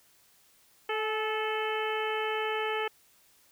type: harmonic tone with a mistuned harmonic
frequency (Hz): 435.6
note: A4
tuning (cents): -17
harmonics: 1 / 2 / 3 / 4 / 5 / 6 / 7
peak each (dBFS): -32 / -35 / -37 / -38 / -39 / -40 / -40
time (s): 0.89-2.88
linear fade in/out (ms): 5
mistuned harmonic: 2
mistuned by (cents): -28
effects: white hiss -63 dBFS RMS until 3.51 s